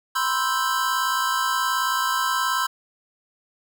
square chord, C major seventh, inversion third, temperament equal, 987.8 / 1046.5 / 1318.5 / 1568 Hz, B5 / C6 / E6 / G6, 0 / 0 / 0 / 0 cents, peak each -29 / -26 / -27 / -28 dBFS, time 0.15-2.67 s, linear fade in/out 10 ms, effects none

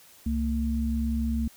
sine tone pair together, 67.02 / 227.4 Hz, C2 / A#3, +42 / -43 cents, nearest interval octave + major sixth, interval 2115 cents, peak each -27 dBFS, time 0.26-1.48 s, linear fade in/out 5 ms, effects white hiss -54 dBFS RMS until 1.56 s

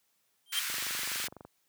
square tone with exponential growth, 3166 Hz, G7, 17 cents sharp, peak -26 dBFS, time 0.46-0.59 s, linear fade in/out 1 ms, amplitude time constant 27 ms
pink high-pass noise, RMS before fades -35 dBFS, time 0.52-1.28 s, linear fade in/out 10 ms, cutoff 1400 Hz, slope 24 dB/octave
click train, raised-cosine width 1 ms, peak -32 dBFS, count 19, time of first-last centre 0.7-1.45 s, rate 24 Hz
effects white hiss -74 dBFS RMS until 1.68 s + high-pass 80 Hz 12 dB/octave

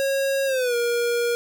square tone with pitch glide, 546 to 475.3 Hz, C#5 to A#4, -26 to +34 cents, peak -21 dBFS, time 0-1.35 s, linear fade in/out 0 ms, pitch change -240 cents, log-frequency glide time 0.46-0.75 s, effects none

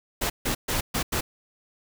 pink noise bursts at uneven times, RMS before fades -26 dBFS, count 5, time 0.21-0.3 / 0.45-0.55 / 0.68-0.81 / 0.94-1.03 / 1.12-1.21 s, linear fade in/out 10 ms, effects none

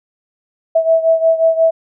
sine beating tone pair, 651 / 656.6 Hz, E5 / E5, -22 / -7 cents, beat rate 5.6 Hz, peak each -11 / -15 dBFS, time 0.75-1.71 s, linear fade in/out 10 ms, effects none

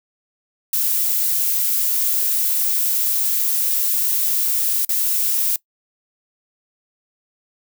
violet noise with dropouts, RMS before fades -19 dBFS, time 0.73-5.56 s, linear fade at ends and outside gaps 2 ms, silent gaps 4.85-4.892 s, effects noise-tail reverb RT60 0.1 s tail -21 dB re dry

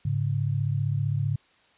sine tone pair together, 105.8 / 141.23 Hz, G#2 / C#3, +33 / +33 cents, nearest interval perfect fourth, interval 500 cents, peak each -26 dBFS, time 0.05-1.36 s, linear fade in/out 5 ms, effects white hiss -61 dBFS RMS until 1.77 s + resampled to 8000 Hz

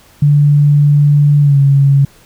sine tone with pitch glide, 145.7 to 139.04 Hz, D3 to C#3, -13 to +6 cents, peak -5 dBFS, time 0.22-2.05 s, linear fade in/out 5 ms, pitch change -81 cents, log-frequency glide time 1.41-1.58 s, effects pink hiss -45 dBFS RMS until 2.25 s

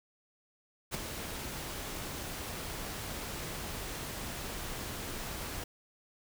pink noise with ADSR envelope, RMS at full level -32 dBFS, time 0.91-5.64 s, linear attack 39 ms, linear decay 4 ms, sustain -8 dB, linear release 5 ms, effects none

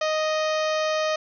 harmonic tone with a mistuned harmonic, 622.3 Hz, D#5, in tune, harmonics 1 / 2 / 3 / 4 / 5 / 6 / 7 / 8 / 9 / 10, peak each -23 / -29 / -33 / -35 / -37 / -39 / -40 / -41 / -42 / -43 dBFS, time 0.01-1.16 s, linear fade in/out 5 ms, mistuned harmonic 7, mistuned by -27 cents, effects none

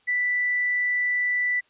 sine tone, 1975.5 Hz, B6, in tune, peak -21 dBFS, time 0.07-1.61 s, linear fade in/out 20 ms, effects white hiss -63 dBFS RMS until 1.69 s + resampled to 8000 Hz

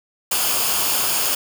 white noise with comb filter, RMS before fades -20 dBFS, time 0.31-1.35 s, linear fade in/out 5 ms, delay 0.51 ms, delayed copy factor -0.5, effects none

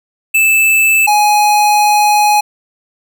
square tone pair in turn, 2632 / 836.2 Hz, E7 / G#5, -3 / +12 cents, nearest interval octave + minor sixth, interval 1985 cents, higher first, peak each -8 dBFS, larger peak neither, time 0.34-1.07 / 1.07-2.41 s, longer second, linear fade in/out 10 ms, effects none

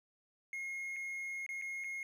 triangle tone with dropouts, 2152 Hz, C7, 48 cents sharp, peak -37 dBFS, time 0.53-2.03 s, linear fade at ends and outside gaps 1 ms, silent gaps 0.962-0.965 / 1.464-1.49 / 1.615-1.621 / 1.839-1.843 s, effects none

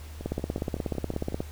two click trains, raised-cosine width 2 ms, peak -15 / -24 dBFS, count 20 / 7, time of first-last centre 0.26-1.405 / 0.21-1.323 s, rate 16.6 / 5.39 Hz, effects added 76 Hz sine -39 dBFS peak until 1.51 s + pink hiss -50 dBFS RMS until 1.51 s

